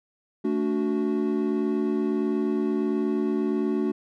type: chord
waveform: triangle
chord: D major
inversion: second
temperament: equal with one note detuned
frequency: 220 / 288.5 / 370 Hz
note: A3 / D4 / F#4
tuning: 0 / -31 / 0 cents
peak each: -25 dBFS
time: 0.44-3.92 s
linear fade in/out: 10 ms
effects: none